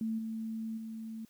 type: tone with level steps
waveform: sine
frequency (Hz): 222.6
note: A3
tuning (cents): +20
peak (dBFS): -31 / -35 / -39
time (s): 0.01-1.25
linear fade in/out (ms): 2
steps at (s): 0.18 / 0.77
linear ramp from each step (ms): 10
effects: white hiss -67 dBFS RMS until 1.29 s